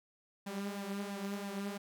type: tone with flanger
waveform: sawtooth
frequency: 199.8 Hz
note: G3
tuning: 33 cents sharp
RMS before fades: -40 dBFS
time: 0.46-1.78 s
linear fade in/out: 10 ms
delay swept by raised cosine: 1.1 to 5.8 ms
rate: 3 Hz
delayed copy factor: +0.6
effects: none